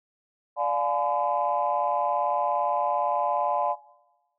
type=chord; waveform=sine; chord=D diminished seventh; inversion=none; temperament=just; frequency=587.3 / 704.8 / 845.8 / 1014.9 Hz; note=D5 / F5 / Ab5 / Cb6; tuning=0 / +16 / +31 / +47 cents; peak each=-28 dBFS; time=0.56-3.76 s; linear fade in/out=50 ms; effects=noise-tail reverb RT60 1.0 s tail -18 dB re dry + tanh soft clip ceiling -13 dBFS